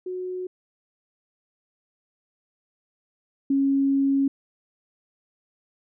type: tone pair in turn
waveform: sine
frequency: 366.6 / 274.6 Hz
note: F#4 / C#4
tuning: -16 / -16 cents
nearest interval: perfect fourth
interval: 500 cents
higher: first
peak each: -28 / -18 dBFS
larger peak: second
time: 0.06-0.47 / 3.5-4.28 s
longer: second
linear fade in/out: 5 ms
effects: none